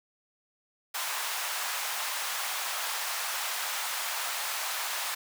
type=high-pass noise; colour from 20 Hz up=pink; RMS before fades=-33 dBFS; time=0.94-5.15 s; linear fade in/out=10 ms; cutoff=780 Hz; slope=24 dB/octave; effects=none